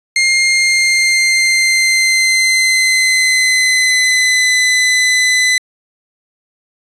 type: tone with pitch glide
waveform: sawtooth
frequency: 2121 to 2010 Hz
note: C7 to B6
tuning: +23 to +30 cents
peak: -6 dBFS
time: 0.16-5.58 s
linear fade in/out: 2 ms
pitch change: -93 cents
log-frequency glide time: 0.5-4.53 s
effects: resampled to 22050 Hz